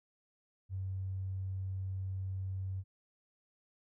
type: tone with tanh clipping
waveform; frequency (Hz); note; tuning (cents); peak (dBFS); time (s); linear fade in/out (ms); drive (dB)
triangle; 95; F#2; +46; -35; 0.69-2.84; 50; 3
effects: none